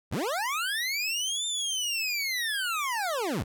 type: linear two-way sweep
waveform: 25% pulse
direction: up then down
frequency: 47.68 to 3613 to 47.98 Hz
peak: -24 dBFS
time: 0.11-3.44 s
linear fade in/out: 20 ms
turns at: 1.46 s
effects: none